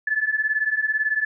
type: beating tone pair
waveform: sine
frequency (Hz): 1721 / 1739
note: A6 / A6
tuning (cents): -39 / -21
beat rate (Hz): 18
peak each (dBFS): -24 / -22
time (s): 0.07-1.25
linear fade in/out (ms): 5
effects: none